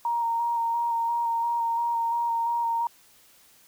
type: tone with vibrato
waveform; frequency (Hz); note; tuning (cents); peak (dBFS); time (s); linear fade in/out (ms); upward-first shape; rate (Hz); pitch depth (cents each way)
sine; 932.3; A#5; 0; -23; 0.05-2.87; 2; square; 2.9; 15
effects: white hiss -57 dBFS RMS until 3.67 s